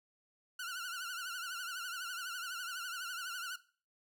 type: tone with vibrato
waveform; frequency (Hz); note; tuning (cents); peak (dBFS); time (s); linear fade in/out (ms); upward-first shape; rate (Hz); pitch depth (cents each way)
sawtooth; 1432; F6; +43; -36; 0.59-3.56; 5; triangle; 12; 120
effects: noise-tail reverb RT60 0.4 s tail -17 dB re dry